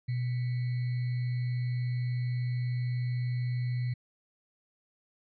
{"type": "tone with sample-and-hold", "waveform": "sine", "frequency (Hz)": 123.47, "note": "B2", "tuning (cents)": 0, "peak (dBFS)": -28, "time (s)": [0.08, 3.94], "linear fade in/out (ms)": 10, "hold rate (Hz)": 2100, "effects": ["resampled to 11025 Hz"]}